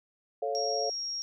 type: chord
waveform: sine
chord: A augmented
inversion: none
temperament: equal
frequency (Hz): 440 / 554.4 / 698.5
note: A4 / C#5 / E#5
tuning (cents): 0 / 0 / 0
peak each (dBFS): -33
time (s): 0.42-0.9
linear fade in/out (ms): 5
type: tone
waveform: sine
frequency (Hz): 5588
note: F8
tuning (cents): 0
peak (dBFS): -32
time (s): 0.55-1.22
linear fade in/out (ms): 0
effects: none